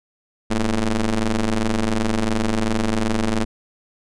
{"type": "ring-modulated tone", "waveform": "sawtooth", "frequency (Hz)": 107.6, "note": "A2", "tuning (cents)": -38, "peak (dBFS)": -11, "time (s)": [0.5, 3.45], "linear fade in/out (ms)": 10, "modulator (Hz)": 119, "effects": ["resampled to 22050 Hz"]}